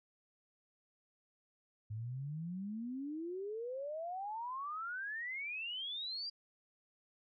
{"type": "exponential sweep", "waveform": "sine", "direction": "up", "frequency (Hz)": [103.83, 4839], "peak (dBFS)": -39, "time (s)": [1.9, 6.3], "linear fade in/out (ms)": 10, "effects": []}